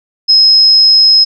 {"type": "tone", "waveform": "sine", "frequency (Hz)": 5130, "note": "E8", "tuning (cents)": -48, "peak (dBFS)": -3, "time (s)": [0.28, 1.25], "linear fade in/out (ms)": 20, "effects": []}